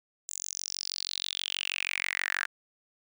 sawtooth tone with high-pass filter sweep, 46.25 Hz, F#1, in tune, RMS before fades -34 dBFS, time 0.28-2.46 s, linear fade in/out 10 ms, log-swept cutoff 7400 to 1600 Hz, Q 6.5, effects none

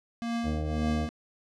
square tone with tremolo, 233.1 Hz, A#3, in tune, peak -28 dBFS, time 0.22-1.09 s, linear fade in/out 0 ms, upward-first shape triangle, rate 1.8 Hz, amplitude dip 85%
harmonic tone, 76.9 Hz, D#2, 20 cents flat, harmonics 1 / 2 / 3 / 4 / 6 / 7 / 8 / 9 / 10, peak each -30 / -36 / -41 / -38 / -41 / -42 / -46 / -45 / -51 dBFS, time 0.43-1.09 s, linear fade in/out 50 ms
effects low-pass 6000 Hz 12 dB/octave

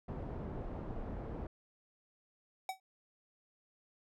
pink low-pass noise, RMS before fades -42 dBFS, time 0.08-1.47 s, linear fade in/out 5 ms, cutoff 690 Hz, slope 12 dB/octave
square tone with exponential decay, 759 Hz, F#5, 44 cents sharp, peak -33 dBFS, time 2.69-2.8 s, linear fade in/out 2 ms, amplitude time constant 22 ms
effects none

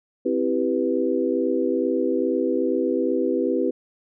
sine chord, C major seventh, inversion none, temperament equal, 261.6 / 329.6 / 392 / 493.9 Hz, C4 / E4 / G4 / B4, 0 / 0 / 0 / 0 cents, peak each -25 dBFS, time 0.25-3.71 s, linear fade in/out 10 ms, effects none

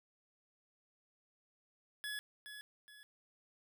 25% pulse tone with echo, 1696 Hz, G#6, 36 cents sharp, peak -36 dBFS, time 2.04-2.19 s, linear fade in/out 0 ms, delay 420 ms, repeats 2, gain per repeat -8 dB, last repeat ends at 3.03 s, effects none

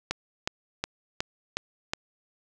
click train, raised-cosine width 0.2 ms, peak -10 dBFS, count 6, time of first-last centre 0.11-1.935 s, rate 2.74 Hz, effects none

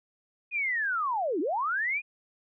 sine linear two-way sweep, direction down then up, 2500 to 277.2 to 2500 Hz, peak -26 dBFS, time 0.51-2.02 s, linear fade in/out 50 ms, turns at 1.4 s, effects none

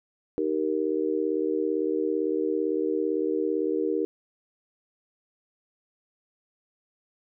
sine chord, Eb major, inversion none, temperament just, 311.1 / 388.9 / 466.7 Hz, Eb4 / G4 / Bb4, 0 / -14 / +2 cents, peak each -28 dBFS, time 0.38-4.05 s, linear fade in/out 0 ms, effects none

